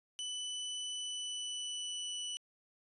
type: tone with pitch glide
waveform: sawtooth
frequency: 2989 to 2967 Hz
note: F#7 to F#7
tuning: +17 to +4 cents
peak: -35 dBFS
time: 0.19-2.37 s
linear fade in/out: 0 ms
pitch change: -13 cents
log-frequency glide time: 0.91-2.19 s
effects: resampled to 24000 Hz